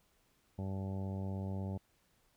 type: harmonic tone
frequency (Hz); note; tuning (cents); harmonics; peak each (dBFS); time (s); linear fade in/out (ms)
96.4; G2; -28; 1 / 2 / 3 / 4 / 5 / 6 / 7 / 8 / 9; -38 / -41 / -51 / -51 / -54 / -52 / -56 / -58 / -56; 0.58-1.78; 10
effects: pink hiss -73 dBFS RMS until 2.36 s